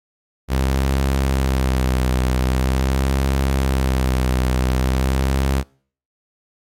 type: tone with vibrato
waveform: sawtooth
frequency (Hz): 65.41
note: C2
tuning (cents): 0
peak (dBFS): -12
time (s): 0.48-5.64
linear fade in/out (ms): 50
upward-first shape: sine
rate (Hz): 0.44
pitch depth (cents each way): 52
effects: noise-tail reverb RT60 0.5 s tail -25 dB re dry + MP3 64 kbps